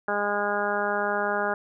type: harmonic tone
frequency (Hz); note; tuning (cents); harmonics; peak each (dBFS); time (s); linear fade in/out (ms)
204.9; G#3; -23; 1 / 2 / 3 / 4 / 5 / 6 / 7 / 8; -36 / -31 / -30 / -30 / -35 / -34 / -30 / -33; 0.08-1.54; 2
effects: none